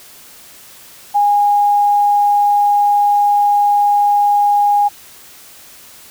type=tone; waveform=sine; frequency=820 Hz; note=G#5; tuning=22 cents flat; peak=-9 dBFS; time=1.14-4.89 s; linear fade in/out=20 ms; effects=white hiss -40 dBFS RMS until 6.1 s